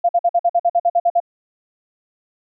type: tone bursts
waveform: sine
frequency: 693 Hz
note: F5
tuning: 14 cents flat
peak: -11 dBFS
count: 12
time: 0.04-1.202 s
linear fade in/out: 10 ms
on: 51 ms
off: 50 ms
effects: none